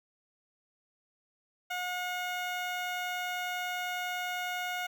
15% pulse tone with notch filter, 722 Hz, F#5, 43 cents flat, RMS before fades -35 dBFS, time 1.7-4.87 s, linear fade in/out 10 ms, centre 9500 Hz, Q 1, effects none

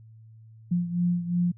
sine beating tone pair, 174.61 / 177.41 Hz, F3 / F3, 0 / +28 cents, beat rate 2.8 Hz, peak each -24 / -29 dBFS, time 0.71-1.52 s, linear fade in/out 10 ms, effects added 111 Hz sine -47 dBFS peak until 1.57 s

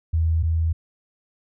sine tone pair in turn, 81.2 / 81.5 Hz, E2 / E2, -26 / -19 cents, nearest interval unison, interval 7 cents, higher second, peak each -17 / -18 dBFS, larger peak first, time 0.13-0.43 / 0.43-0.73 s, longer neither, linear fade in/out 10 ms, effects none

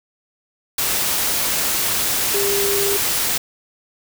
sine tone in noise, 400.5 Hz, G4, 37 cents sharp, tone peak -20 dBFS, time 2.34-2.97 s, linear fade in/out 5 ms, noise white, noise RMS -20 dBFS, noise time 0.78-3.38 s, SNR -3 dB, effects none

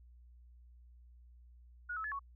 sine tone with pitch steps, 1449 / 1299 / 1716 / 1112 Hz, F#6 / E6 / A6 / C#6, -37 / -26 / -44 / +5 cents, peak -37 dBFS, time 1.89-2.194 s, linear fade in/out 10 ms, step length 76 ms, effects added 60 Hz sine -56 dBFS peak until 2.35 s

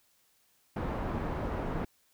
pink low-pass noise, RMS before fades -34 dBFS, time 0.76-1.85 s, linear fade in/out 5 ms, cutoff 1100 Hz, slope 12 dB/octave, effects white hiss -69 dBFS RMS until 2.13 s

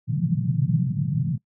white band-pass noise, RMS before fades -23 dBFS, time 0.07-1.38 s, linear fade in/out 20 ms, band 120 to 170 Hz, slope 48 dB/octave, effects noise-tail reverb RT60 0.1 s tail -21 dB re dry

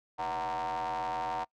40% pulse ring-modulated tone, 87.31 Hz, F2, in tune, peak -28 dBFS, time 0.18-1.45 s, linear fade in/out 20 ms, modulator 835 Hz, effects noise-tail reverb RT60 0.1 s tail -24 dB re dry + low-pass 5000 Hz 12 dB/octave

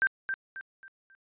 sine tone with echo, 1568 Hz, G6, in tune, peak -19 dBFS, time 0.02-0.07 s, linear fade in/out 0 ms, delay 270 ms, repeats 4, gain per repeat -9 dB, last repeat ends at 1.15 s, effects tanh soft clip ceiling -20 dBFS + resampled to 8000 Hz

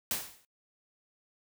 white noise with exponential decay, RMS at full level -29 dBFS, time 0.11-0.45 s, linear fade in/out 1 ms, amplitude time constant 73 ms, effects noise-tail reverb RT60 0.1 s tail -21 dB re dry

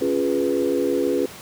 sine chord, C# dominant seventh, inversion none, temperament equal, 277.2 / 349.2 / 415.3 / 493.9 Hz, C#4 / E#4 / G#4 / B4, 0 / 0 / 0 / 0 cents, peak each -24 dBFS, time 0.01-1.26 s, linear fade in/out 5 ms, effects pink hiss -39 dBFS RMS until 1.41 s + high-pass 100 Hz 12 dB/octave

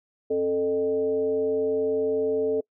sine tone with frequency modulation, 440 Hz, A4, in tune, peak -21 dBFS, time 0.3-2.61 s, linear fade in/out 10 ms, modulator 171 Hz, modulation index 0.57, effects noise-tail reverb RT60 0.1 s tail -25 dB re dry

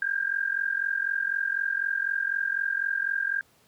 sine tone with amplitude modulation, 1602 Hz, G6, 37 cents sharp, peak -21 dBFS, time 0.02-3.41 s, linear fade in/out 2 ms, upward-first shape sine, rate 44 Hz, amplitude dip 85%, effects pink hiss -62 dBFS RMS until 3.67 s + high-pass 100 Hz 12 dB/octave

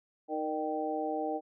harmonic tone with a mistuned harmonic, 155.56 Hz, D#3, in tune, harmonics 2 / 3 / 4 / 5, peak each -36 / -37 / -37 / -35 dBFS, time 0.28-1.41 s, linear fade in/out 50 ms, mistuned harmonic 4, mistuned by -37 cents, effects none

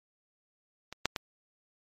clicks, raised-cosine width 0.2 ms, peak -23 / -8 / -14 dBFS, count 3, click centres 0.926 / 1.056 / 1.162 s, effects MP3 64 kbps

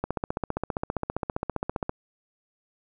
click train, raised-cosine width 1 ms, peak -13 dBFS, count 29, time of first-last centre 0.04-1.894 s, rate 15.1 Hz, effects none

